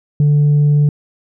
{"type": "tone", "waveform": "sine", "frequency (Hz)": 146.83, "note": "D3", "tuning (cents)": 0, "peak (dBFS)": -6, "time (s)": [0.2, 0.89], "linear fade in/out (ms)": 2, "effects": ["tanh soft clip ceiling -7 dBFS"]}